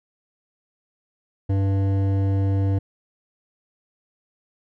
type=tone with hard clipping; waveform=sine; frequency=97.7 Hz; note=G2; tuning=5 cents flat; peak=-20 dBFS; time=1.49-2.79 s; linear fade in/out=10 ms; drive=12 dB; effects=none